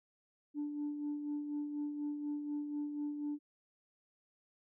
sine tone with tremolo, 293.7 Hz, D4, in tune, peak -33 dBFS, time 0.54-3.39 s, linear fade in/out 50 ms, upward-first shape sine, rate 4.1 Hz, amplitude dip 50%, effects tanh soft clip ceiling -32 dBFS

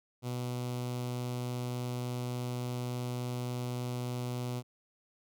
sawtooth tone with notch filter, 123.47 Hz, B2, in tune, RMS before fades -36 dBFS, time 0.22-4.63 s, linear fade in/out 50 ms, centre 1700 Hz, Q 1.4, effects none

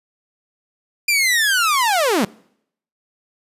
sawtooth linear sweep, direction down, 2419 to 174.3 Hz, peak -11 dBFS, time 1.08-2.25 s, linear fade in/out 5 ms, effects noise-tail reverb RT60 0.7 s tail -24 dB re dry + resampled to 32000 Hz

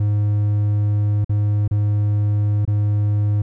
triangle tone with dropouts, 103.83 Hz, G#2, in tune, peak -13 dBFS, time 0-3.42 s, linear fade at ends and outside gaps 5 ms, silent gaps 1.246-1.294 / 1.678-1.711 / 2.652-2.676 s, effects none

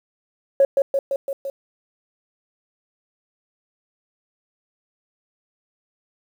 sine tone with echo, 550 Hz, C#5, 14 cents flat, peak -10 dBFS, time 0.6-0.65 s, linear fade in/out 2 ms, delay 170 ms, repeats 5, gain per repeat -3 dB, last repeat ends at 1.5 s, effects tanh soft clip ceiling -6 dBFS + 8-bit

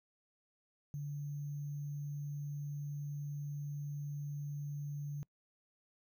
sine tone with sample-and-hold, 144.9 Hz, D3, 23 cents flat, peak -38 dBFS, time 0.94-5.23 s, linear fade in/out 0 ms, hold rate 6300 Hz, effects noise-tail reverb RT60 0.1 s tail -25 dB re dry

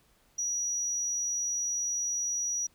sine tone, 5810 Hz, F#8, 32 cents flat, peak -27 dBFS, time 0.38-2.67 s, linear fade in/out 10 ms, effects tanh soft clip ceiling -26 dBFS + pink hiss -66 dBFS RMS until 2.74 s

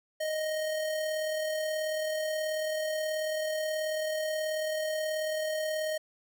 square tone with amplitude modulation, 622.3 Hz, D#5, in tune, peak -29 dBFS, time 0.2-5.98 s, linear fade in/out 10 ms, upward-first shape sine, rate 38.5 Hz, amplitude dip 30%, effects none

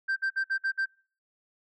sine tone bursts, 1568 Hz, G6, in tune, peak -22 dBFS, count 6, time 0.08-0.86 s, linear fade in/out 20 ms, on 85 ms, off 54 ms, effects noise-tail reverb RT60 0.4 s tail -24 dB re dry + tanh soft clip ceiling -24 dBFS

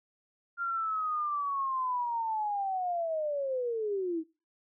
sine linear sweep, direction down, 1400 to 311.1 Hz, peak -29 dBFS, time 0.57-4.24 s, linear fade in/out 50 ms, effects noise-tail reverb RT60 0.3 s tail -21 dB re dry

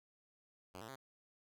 5% pulse tone with pitch steps, 92.5 / 111.28 / 133.87 Hz, F#2 / A2 / C3, 0 / +20 / +40 cents, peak -37 dBFS, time 0.74-0.959 s, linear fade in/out 10 ms, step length 73 ms, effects none

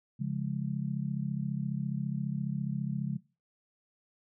sine chord, Db major, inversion none, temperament just, 138.59 / 173.24 / 207.9 Hz, Db3 / F3 / Ab3, 0 / -14 / +2 cents, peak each -33 / -36 / -36 dBFS, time 0.19-3.18 s, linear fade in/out 20 ms, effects noise-tail reverb RT60 0.3 s tail -20 dB re dry

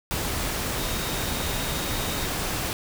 sine tone in noise, 3729 Hz, A#7, in tune, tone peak -38 dBFS, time 0.79-2.26 s, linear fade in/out 0 ms, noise pink, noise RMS -28 dBFS, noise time 0.11-2.73 s, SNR -13 dB, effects none

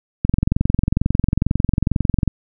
click train, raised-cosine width 5 ms, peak -3 dBFS, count 46, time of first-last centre 0.25-2.277 s, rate 22.2 Hz, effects none

